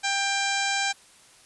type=harmonic tone with a mistuned harmonic; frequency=792 Hz; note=G5; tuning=18 cents sharp; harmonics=1 / 2 / 3 / 4 / 5 / 6 / 7 / 8 / 9 / 10; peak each=-29 / -29 / -30 / -35 / -33 / -38 / -37 / -36 / -37 / -39 dBFS; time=0.03-0.93 s; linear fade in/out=20 ms; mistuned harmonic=7; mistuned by=-32 cents; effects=white hiss -54 dBFS RMS until 1.45 s + resampled to 24000 Hz